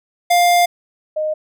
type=tone pair in turn; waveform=square / sine; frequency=702 / 617.5 Hz; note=F5 / D#5; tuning=+9 / -13 cents; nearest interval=major second; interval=222 cents; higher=first; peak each=-11 / -17 dBFS; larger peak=first; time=0.3-0.66 / 1.16-1.34 s; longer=first; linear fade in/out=10 ms; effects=none